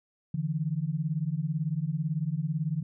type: beating tone pair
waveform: sine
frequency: 146.83 / 164.83 Hz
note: D3 / E3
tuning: 0 / 0 cents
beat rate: 18 Hz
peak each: -30 dBFS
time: 0.34-2.83 s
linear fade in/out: 5 ms
effects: none